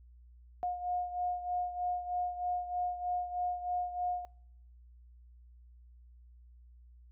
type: beating tone pair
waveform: sine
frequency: 716 / 719.2 Hz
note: F5 / F#5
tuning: +43 / -49 cents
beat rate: 3.2 Hz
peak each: -34 / -39 dBFS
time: 0.63-4.25 s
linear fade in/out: 0 ms
effects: noise-tail reverb RT60 0.7 s tail -25 dB re dry + added 60 Hz sine -54 dBFS peak until 7.11 s